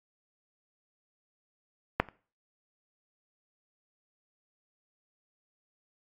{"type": "clicks", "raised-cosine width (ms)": 0.5, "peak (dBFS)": [-7, -30], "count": 2, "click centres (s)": [2, 2.087], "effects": ["noise-tail reverb RT60 0.4 s tail -22 dB re dry", "AAC 32 kbps"]}